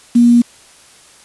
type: tone with quantisation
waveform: sine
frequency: 238.4 Hz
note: A#3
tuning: 39 cents sharp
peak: -5 dBFS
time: 0.15-0.42 s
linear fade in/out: 10 ms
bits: 5
effects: white hiss -44 dBFS RMS until 1.24 s + resampled to 24000 Hz